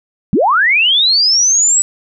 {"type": "linear sweep", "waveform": "sine", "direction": "up", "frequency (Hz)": [145.7, 7902], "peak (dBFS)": -8, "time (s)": [0.33, 1.82], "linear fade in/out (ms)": 0, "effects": []}